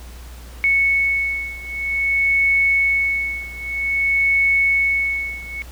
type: beating tone pair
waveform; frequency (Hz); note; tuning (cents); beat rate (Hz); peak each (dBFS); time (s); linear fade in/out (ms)
sine; 2210 / 2210.52; C#7 / C#7; -6 / -5; 0.52; -18 / -20; 0.64-5.62; 0
effects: added 60 Hz sine -35 dBFS peak until 5.71 s + pink hiss -44 dBFS RMS until 5.71 s

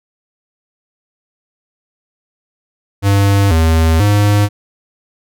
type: tone with pitch steps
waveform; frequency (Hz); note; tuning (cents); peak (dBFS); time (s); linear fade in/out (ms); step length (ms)
square; 99.6 / 80.9 / 103; G2 / E2 / G#2; +28 / -32 / -14; -9; 3.02-4.49; 50; 490
effects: none

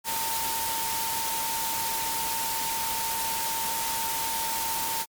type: tone in noise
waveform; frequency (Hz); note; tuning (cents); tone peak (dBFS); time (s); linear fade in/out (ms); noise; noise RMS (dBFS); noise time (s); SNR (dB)
sine; 907; A#5; -48; -31; 0.04-5.06; 50; white; -30; 0.04-5.06; -4
effects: MP3 96 kbps

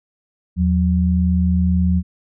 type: tone pair together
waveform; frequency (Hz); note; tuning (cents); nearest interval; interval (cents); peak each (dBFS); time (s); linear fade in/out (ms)
sine; 80.8 / 181.03; E2 / F#3; -34 / -38; octave + major second; 1396; -16; 0.56-2.03; 50
effects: none

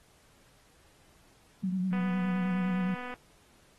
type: tone with vibrato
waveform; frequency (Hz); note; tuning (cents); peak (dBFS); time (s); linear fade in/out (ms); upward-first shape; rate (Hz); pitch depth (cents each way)
sine; 185; F#3; 0; -27; 1.63-2.95; 10; sine; 9.7; 50
type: click train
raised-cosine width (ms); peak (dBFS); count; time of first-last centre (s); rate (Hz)
0.5; -27; 301; 1.93-3.14; 248
effects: pink hiss -63 dBFS RMS until 3.78 s + AAC 32 kbps

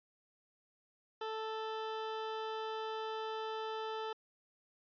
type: tone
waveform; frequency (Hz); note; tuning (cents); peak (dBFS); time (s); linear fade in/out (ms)
20% pulse; 440; A4; 0; -33; 1.21-4.13; 5
effects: resampled to 11025 Hz

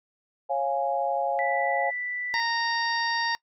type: chord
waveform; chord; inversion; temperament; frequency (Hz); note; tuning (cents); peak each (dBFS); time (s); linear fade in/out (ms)
sine; Db major; none; equal with one note detuned; 548.6 / 698.5 / 830.6; Db5 / F5 / Ab5; -18 / 0 / 0; -28; 0.49-1.91; 20
type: tone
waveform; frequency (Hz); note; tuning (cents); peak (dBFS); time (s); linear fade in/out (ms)
sine; 1975.5; B6; 0; -29; 1.39-2.4; 0
type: harmonic tone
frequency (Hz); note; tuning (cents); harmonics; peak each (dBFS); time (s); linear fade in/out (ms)
928; A#5; -8; 1 / 2 / 3 / 4 / 5 / 6; -28 / -28 / -41 / -37 / -33 / -38; 2.34-3.35; 0
effects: noise-tail reverb RT60 0.1 s tail -23 dB re dry

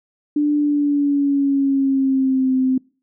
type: tone with pitch glide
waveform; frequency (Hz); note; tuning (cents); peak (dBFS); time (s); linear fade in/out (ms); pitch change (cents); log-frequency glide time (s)
sine; 294.9 to 259.7; D4 to C4; +7 to -13; -14; 0.36-2.78; 5; -220; 0.56-2.54
effects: noise-tail reverb RT60 0.4 s tail -26 dB re dry

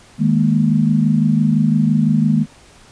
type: chord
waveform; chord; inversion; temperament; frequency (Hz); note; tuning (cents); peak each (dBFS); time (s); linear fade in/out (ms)
sine; D# suspended fourth; none; just; 155.56 / 207.4 / 233.3; D#3 / G#3 / A#3; 0 / -2 / +2; -16; 0.18-2.46; 50
effects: pink hiss -46 dBFS RMS until 2.91 s + resampled to 22050 Hz

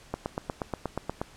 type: click train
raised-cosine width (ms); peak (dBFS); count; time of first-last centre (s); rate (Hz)
1; -15; 10; 0.14-1.215; 8.37
effects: pink hiss -53 dBFS RMS until 1.36 s + low-pass 9000 Hz 12 dB/octave

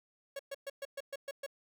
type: tone bursts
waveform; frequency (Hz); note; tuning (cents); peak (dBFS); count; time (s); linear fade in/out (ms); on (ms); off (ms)
45% pulse; 554.4; C#5; 0; -38; 8; 0.36-1.464; 5; 33; 120
effects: none

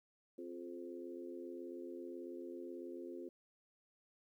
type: harmonic tone with a mistuned harmonic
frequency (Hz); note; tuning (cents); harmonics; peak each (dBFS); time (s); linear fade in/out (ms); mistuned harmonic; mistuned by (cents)
87.31; F2; 0; 3 / 4 / 5 / 6; -51 / -47 / -53 / -55; 0.38-3.29; 5; 5; -36
effects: 13-bit

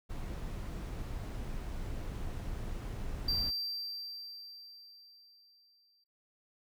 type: noise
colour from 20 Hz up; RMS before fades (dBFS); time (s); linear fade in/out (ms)
brown; -39; 0.09-3.51; 20
type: tone with exponential decay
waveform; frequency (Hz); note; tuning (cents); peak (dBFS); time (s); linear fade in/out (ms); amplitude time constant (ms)
triangle; 4698; D8; 0; -28; 3.28-6.04; 5; 600
effects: noise-tail reverb RT60 0.2 s tail -20 dB re dry

